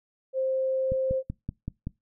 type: tone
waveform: sine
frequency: 526 Hz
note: C5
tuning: 9 cents sharp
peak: -24 dBFS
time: 0.33-1.23 s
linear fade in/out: 50 ms
type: click train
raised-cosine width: 5 ms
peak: -19 dBFS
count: 6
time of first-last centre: 0.92-1.871 s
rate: 5.26 Hz
effects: noise-tail reverb RT60 0.2 s tail -23 dB re dry